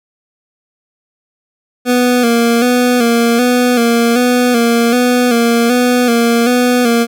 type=tone with vibrato; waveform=25% pulse; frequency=240.3 Hz; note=B3; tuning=47 cents flat; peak=-5 dBFS; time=1.85-7.07 s; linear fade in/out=50 ms; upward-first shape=square; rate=1.3 Hz; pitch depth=48 cents each way; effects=none